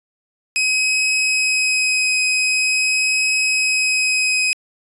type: tone with vibrato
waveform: sawtooth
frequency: 2533 Hz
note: D#7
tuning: 30 cents sharp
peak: -12 dBFS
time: 0.56-4.53 s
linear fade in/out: 0 ms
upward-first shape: triangle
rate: 0.45 Hz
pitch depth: 9 cents each way
effects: resampled to 24000 Hz